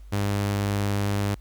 sawtooth tone, 101.1 Hz, G#2, 46 cents flat, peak -19 dBFS, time 0.12-1.35 s, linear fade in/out 10 ms, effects added 50 Hz sine -41 dBFS peak until 1.4 s + pink hiss -63 dBFS RMS until 1.4 s

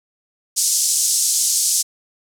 pink band-pass noise, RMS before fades -18 dBFS, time 0.56-1.83 s, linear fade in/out 20 ms, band 5700 to 10000 Hz, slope 24 dB/octave, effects none

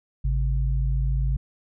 sine tone pair together, 52.9 / 133.3 Hz, G#1 / C3, +33 / +33 cents, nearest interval octave + major third, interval 1600 cents, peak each -21 / -27 dBFS, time 0.24-1.37 s, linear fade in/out 10 ms, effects none

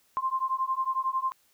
sine beating tone pair, 1046.5 / 1057.5 Hz, C6 / C6, 0 / +18 cents, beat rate 11 Hz, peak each -29 dBFS, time 0.17-1.32 s, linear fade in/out 0 ms, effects white hiss -66 dBFS RMS until 1.53 s

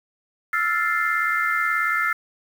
sine chord, F major seventh, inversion third, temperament equal, 1318.5 / 1396.9 / 1760 / 2093 Hz, E6 / F6 / A6 / C7, 0 / 0 / 0 / 0 cents, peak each -25 dBFS, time 0.53-2.13 s, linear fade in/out 5 ms, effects 7-bit

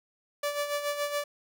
sawtooth tone with tremolo, 581 Hz, D5, 19 cents flat, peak -23 dBFS, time 0.43-1.24 s, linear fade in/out 5 ms, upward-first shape sine, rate 7.1 Hz, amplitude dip 60%, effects none

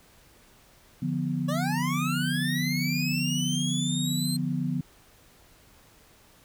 sine chord, B diminished, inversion first, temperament equal, 146.83 / 174.61 / 246.9 Hz, D3 / F3 / B3, 0 / 0 / 0 cents, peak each -30 dBFS, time 1.02-4.81 s, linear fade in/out 5 ms
25% pulse linear sweep, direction up, 554.4 to 4186 Hz, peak -26 dBFS, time 1.48-4.37 s, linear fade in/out 10 ms
effects pink hiss -57 dBFS RMS until 6.44 s

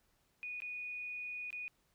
sine tone with dropouts, 2468 Hz, D#7, 15 cents flat, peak -40 dBFS, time 0.43-1.68 s, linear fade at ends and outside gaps 0 ms, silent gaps 0.603-0.62 / 1.505-1.528 s, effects pink hiss -75 dBFS RMS until 1.94 s

